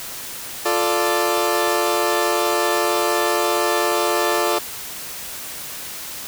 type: chord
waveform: 20% pulse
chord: D minor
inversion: first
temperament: equal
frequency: 349.2 / 440 / 587.3 Hz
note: F4 / A4 / D5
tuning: 0 / 0 / 0 cents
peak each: -17 dBFS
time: 0.65-4.59 s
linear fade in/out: 10 ms
effects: white hiss -32 dBFS RMS until 6.27 s